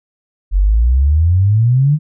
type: exponential sweep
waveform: sine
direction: up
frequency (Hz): 44.53 to 155.56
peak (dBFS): -8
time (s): 0.51-1.99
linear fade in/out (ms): 50
effects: none